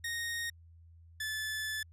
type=tone pair in turn; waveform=sawtooth; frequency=1861 / 1738.6 Hz; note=A#6 / A6; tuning=-3 / -21 cents; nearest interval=minor second; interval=118 cents; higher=first; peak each=-31 / -31 dBFS; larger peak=neither; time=0.04-0.5 / 1.2-1.83 s; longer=second; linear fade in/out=5 ms; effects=added 83 Hz sine -54 dBFS peak until 1.92 s + resampled to 32000 Hz